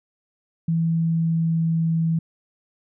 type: tone with pitch glide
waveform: sine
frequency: 164.81 to 163.58 Hz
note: E3 to E3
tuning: 0 to -13 cents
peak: -18 dBFS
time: 0.68-2.19 s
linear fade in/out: 5 ms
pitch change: -13 cents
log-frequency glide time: 0.79-1.84 s
effects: none